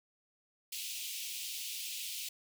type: high-pass noise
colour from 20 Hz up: pink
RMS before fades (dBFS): -41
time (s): 0.72-2.29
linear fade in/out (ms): 5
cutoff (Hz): 2500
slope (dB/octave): 48
effects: none